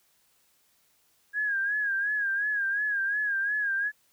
sine tone with vibrato, 1641 Hz, G#6, 21 cents flat, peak -25 dBFS, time 1.33-3.92 s, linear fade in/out 50 ms, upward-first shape sine, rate 2.8 Hz, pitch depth 73 cents each way, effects white hiss -67 dBFS RMS until 4.12 s

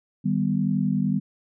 sine chord, Eb augmented, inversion none, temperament equal with one note detuned, 154.04 / 196 / 246.9 Hz, Eb3 / G3 / B3, -17 / 0 / 0 cents, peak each -26 / -23 / -26 dBFS, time 0.24-1.2 s, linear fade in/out 20 ms, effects none

